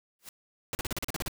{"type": "noise with exponential growth", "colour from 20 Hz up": "white", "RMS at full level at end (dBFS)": -40, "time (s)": [0.19, 0.29], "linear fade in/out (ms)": 2, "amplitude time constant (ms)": 21}
{"type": "noise bursts", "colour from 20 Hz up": "pink", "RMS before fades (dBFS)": -33, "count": 10, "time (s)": [0.73, 1.281], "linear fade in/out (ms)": 0, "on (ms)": 20, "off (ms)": 39}
{"effects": []}